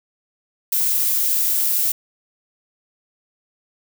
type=noise; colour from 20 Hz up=violet; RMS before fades=-19 dBFS; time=0.72-1.92 s; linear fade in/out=5 ms; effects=none